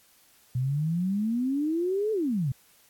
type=exponential two-way sweep; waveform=sine; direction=up then down; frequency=122.2 to 445.3 to 122.2 Hz; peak=-24 dBFS; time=0.55-2.52 s; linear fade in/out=5 ms; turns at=2.12 s; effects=white hiss -60 dBFS RMS until 2.89 s + AAC 64 kbps